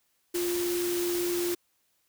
sine tone in noise, 350 Hz, F4, 4 cents sharp, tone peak -27 dBFS, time 0.34-1.55 s, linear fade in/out 10 ms, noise white, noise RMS -35 dBFS, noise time 0.34-1.55 s, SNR +5 dB, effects white hiss -72 dBFS RMS until 2.08 s

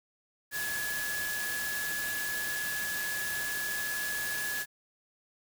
sine tone in noise, 1694 Hz, G#6, 34 cents sharp, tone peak -33 dBFS, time 0.51-4.66 s, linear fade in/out 50 ms, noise white, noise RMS -37 dBFS, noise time 0.51-4.66 s, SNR +1 dB, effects none

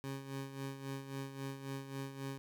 20% pulse tone with tremolo, 136.3 Hz, C#3, 29 cents flat, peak -34 dBFS, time 0.04-2.38 s, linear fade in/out 0 ms, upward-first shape sine, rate 3.7 Hz, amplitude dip 65%, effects none

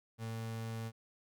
35% pulse tone, 113 Hz, A2, 47 cents sharp, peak -37 dBFS, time 0.18-0.92 s, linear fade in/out 50 ms, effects none

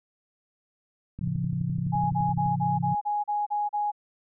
click train, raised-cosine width 5 ms, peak -25 dBFS, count 16, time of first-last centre 1.19-2.461 s, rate 11.8 Hz
sine chord, A augmented, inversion none, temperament just, 110 / 137.5 / 171.88 Hz, A2 / C#3 / E#3, 0 / -14 / -27 cents, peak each -34 / -29 / -29 dBFS, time 1.21-2.95 s, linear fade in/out 5 ms
sine tone bursts, 830.6 Hz, G#5, in tune, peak -24 dBFS, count 9, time 1.92-3.918 s, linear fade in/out 20 ms, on 190 ms, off 36 ms
effects none

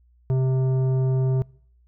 triangle tone with tanh clipping, 130.81 Hz, C3, in tune, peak -20 dBFS, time 0.3-1.42 s, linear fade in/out 0 ms, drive 15 dB, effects noise-tail reverb RT60 0.6 s tail -25 dB re dry + added 60 Hz sine -55 dBFS peak until 1.87 s

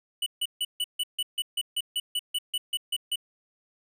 square tone bursts, 2960 Hz, F#7, in tune, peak -26 dBFS, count 16, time 0.22-3.158 s, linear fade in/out 5 ms, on 43 ms, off 150 ms, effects none

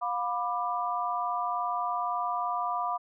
sine chord, B diminished, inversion second, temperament just, 711.2 / 987.8 / 1185.3 Hz, F5 / B5 / D6, +31 / 0 / +16 cents, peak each -32 dBFS, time 0.01-2.98 s, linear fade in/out 20 ms, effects none

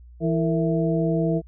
harmonic tone with a mistuned harmonic, 164.81 Hz, E3, in tune, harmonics 1 / 2 / 3 / 4, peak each -22 / -25 / -27 / -28 dBFS, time 0.2-1.42 s, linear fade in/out 50 ms, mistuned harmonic 3, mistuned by -120 cents, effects added 60 Hz sine -43 dBFS peak until 1.47 s

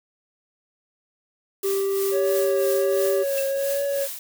blue noise with tremolo, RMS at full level -30 dBFS, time 1.63-4.19 s, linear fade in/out 2 ms, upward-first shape triangle, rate 3 Hz, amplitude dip 70%
triangle tone, 392 Hz, G4, in tune, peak -19 dBFS, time 1.63-3.24 s, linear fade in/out 20 ms
triangle tone with vibrato, 554.4 Hz, C#5, in tune, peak -20 dBFS, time 2.11-4.08 s, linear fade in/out 50 ms, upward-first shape triangle, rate 1.3 Hz, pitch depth 30 cents each way
triangle tone with exponential decay, 2670 Hz, E7, 22 cents sharp, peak -26 dBFS, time 3.38-3.47 s, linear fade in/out 1 ms, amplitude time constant 18 ms
effects none

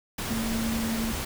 sine tone in noise, 225.8 Hz, A3, 45 cents sharp, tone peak -27 dBFS, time 0.3-1.12 s, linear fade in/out 5 ms, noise pink, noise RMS -32 dBFS, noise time 0.18-1.25 s, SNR +2 dB, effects none

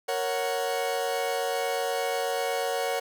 40% pulse chord, F# major, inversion first, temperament equal, 466.2 / 554.4 / 740 Hz, A#4 / C#5 / F#5, 0 / 0 / 0 cents, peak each -30 dBFS, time 0.08-3 s, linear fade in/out 10 ms, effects none

